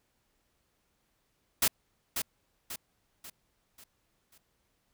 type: noise with echo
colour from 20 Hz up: white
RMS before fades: -25 dBFS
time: 1.62-1.68 s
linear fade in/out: 5 ms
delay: 540 ms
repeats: 5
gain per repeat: -7 dB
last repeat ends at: 4.38 s
effects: pink hiss -75 dBFS RMS until 4.93 s